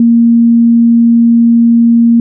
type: tone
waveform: sine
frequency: 233.1 Hz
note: A#3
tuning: in tune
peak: -3 dBFS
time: 0-2.2 s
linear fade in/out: 2 ms
effects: none